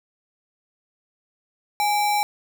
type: tone with sample-and-hold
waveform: sine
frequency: 830.6 Hz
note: G#5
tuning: in tune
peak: -18 dBFS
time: 1.8-2.23 s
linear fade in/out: 0 ms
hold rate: 3150 Hz
effects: none